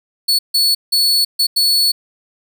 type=tone bursts at uneven times; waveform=40% pulse; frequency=4420 Hz; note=C#8; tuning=6 cents flat; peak=-10 dBFS; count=5; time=0.28-0.39 / 0.54-0.75 / 0.92-1.25 / 1.39-1.47 / 1.56-1.92 s; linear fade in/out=10 ms; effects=none

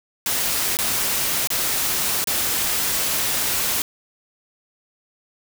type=noise with dropouts; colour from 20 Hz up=white; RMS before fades=-22 dBFS; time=0.26-3.82 s; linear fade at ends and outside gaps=1 ms; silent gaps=0.77-0.788 / 1.473-1.503 / 2.242-2.272 s; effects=none

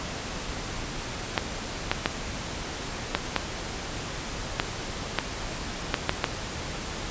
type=clicks; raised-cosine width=0.3 ms; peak=-5 dBFS; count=10; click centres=1.378 / 1.915 / 2.059 / 3.15 / 3.363 / 4.599 / 5.187 / 5.942 / 6.094 / 6.242 s; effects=pink hiss -34 dBFS RMS until 7.1 s + resampled to 16000 Hz

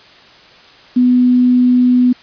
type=tone with quantisation; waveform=sine; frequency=248.7 Hz; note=B3; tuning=12 cents sharp; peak=-7 dBFS; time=0.96-2.13 s; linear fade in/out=10 ms; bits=6; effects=white hiss -42 dBFS RMS until 2.22 s + resampled to 11025 Hz

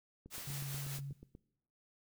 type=click train; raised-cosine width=3 ms; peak=-39 dBFS; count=10; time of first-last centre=0.26-1.351 s; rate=8.25 Hz
type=noise with tremolo; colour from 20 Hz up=white; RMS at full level=-44 dBFS; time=0.3-1.01 s; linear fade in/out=50 ms; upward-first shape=triangle; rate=4.9 Hz; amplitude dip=40%
type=tone with vibrato; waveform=sine; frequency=138.59 Hz; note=C#3; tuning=in tune; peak=-40 dBFS; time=0.47-1.13 s; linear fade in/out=5 ms; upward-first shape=sine; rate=3.6 Hz; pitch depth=9 cents each way
effects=noise-tail reverb RT60 0.8 s tail -20 dB re dry

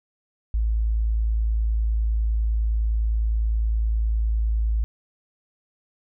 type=tone; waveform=sine; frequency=54.9 Hz; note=A1; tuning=3 cents flat; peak=-19 dBFS; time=0.54-4.84 s; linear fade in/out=0 ms; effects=none

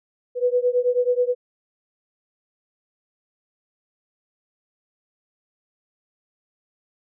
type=beating tone pair; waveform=sine; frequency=489.5 / 498.8 Hz; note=B4 / B4; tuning=-15 / +17 cents; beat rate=9.3 Hz; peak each=-20 / -21 dBFS; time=0.35-1.35 s; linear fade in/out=50 ms; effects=none

